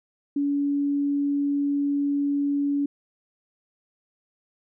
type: tone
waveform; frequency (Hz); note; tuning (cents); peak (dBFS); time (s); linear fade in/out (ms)
sine; 284.4; C#4; +45; -21; 0.36-2.86; 5
effects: none